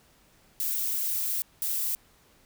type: noise bursts at uneven times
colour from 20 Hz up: violet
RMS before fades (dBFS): -29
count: 2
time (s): 0.6-1.42 / 1.62-1.95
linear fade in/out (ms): 0
effects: pink hiss -61 dBFS RMS until 2.45 s